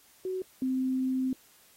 sine tone pair in turn, 373.3 / 259.7 Hz, F#4 / C4, +15 / -13 cents, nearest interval tritone, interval 628 cents, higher first, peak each -30 / -26 dBFS, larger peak second, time 0.25-0.42 / 0.62-1.33 s, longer second, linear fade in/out 2 ms, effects white hiss -60 dBFS RMS until 1.76 s + AAC 48 kbps

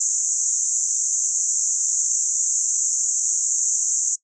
pink band-pass noise, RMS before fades -22 dBFS, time 0-4.16 s, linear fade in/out 10 ms, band 6300 to 7500 Hz, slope 96 dB/octave, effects noise-tail reverb RT60 0.1 s tail -21 dB re dry

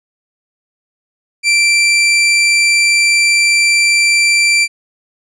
sawtooth tone, 2349 Hz, D7, in tune, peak -5 dBFS, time 1.43-4.68 s, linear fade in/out 50 ms, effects resampled to 22050 Hz

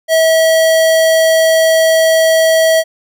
square tone, 646 Hz, E5, 35 cents flat, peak -8 dBFS, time 0.08-2.84 s, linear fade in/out 50 ms, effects none

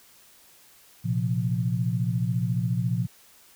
sine chord, Bb suspended second, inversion none, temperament equal, 116.54 / 130.81 / 174.61 Hz, Bb2 / C3 / F3, 0 / 0 / 0 cents, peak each -26 / -28 / -28 dBFS, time 1.04-3.07 s, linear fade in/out 20 ms, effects white hiss -55 dBFS RMS until 3.55 s

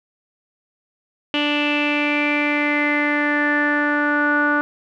sawtooth tone with low-pass filter sweep, 293.7 Hz, D4, in tune, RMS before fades -19 dBFS, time 1.34-4.61 s, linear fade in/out 0 ms, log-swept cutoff 2900 to 1400 Hz, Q 8, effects none

